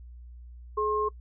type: tone pair together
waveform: sine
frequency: 424.2 / 1069 Hz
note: G#4 / C6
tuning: +37 / +37 cents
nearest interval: octave + major third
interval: 1600 cents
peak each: -27 dBFS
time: 0.77-1.09 s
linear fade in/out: 10 ms
effects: noise-tail reverb RT60 0.1 s tail -23 dB re dry + added 60 Hz sine -43 dBFS peak until 1.2 s